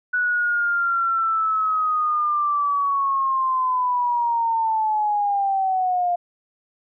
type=linear sweep; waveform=sine; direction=down; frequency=1480 to 698.5 Hz; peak=-18 dBFS; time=0.13-6.16 s; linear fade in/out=10 ms; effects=none